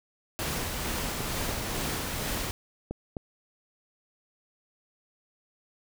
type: noise with tremolo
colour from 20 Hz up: pink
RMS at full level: -31 dBFS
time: 0.39-2.51 s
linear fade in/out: 0 ms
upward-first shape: sine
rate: 2.2 Hz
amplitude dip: 25%
type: clicks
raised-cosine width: 2 ms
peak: -20 dBFS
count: 4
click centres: 1.206 / 1.491 / 2.91 / 3.168 s
effects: none